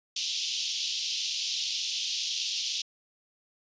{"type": "band-pass noise", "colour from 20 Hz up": "pink", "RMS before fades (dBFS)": -32, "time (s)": [0.16, 2.82], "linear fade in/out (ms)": 5, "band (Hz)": [2900, 6200], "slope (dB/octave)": 48, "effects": ["resampled to 16000 Hz"]}